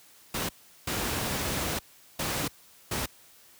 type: noise bursts at uneven times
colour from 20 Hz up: pink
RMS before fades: -30 dBFS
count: 4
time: 0.34-0.49 / 0.87-1.79 / 2.19-2.48 / 2.91-3.06 s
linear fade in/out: 5 ms
effects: white hiss -56 dBFS RMS until 3.59 s + high-pass 60 Hz 12 dB/octave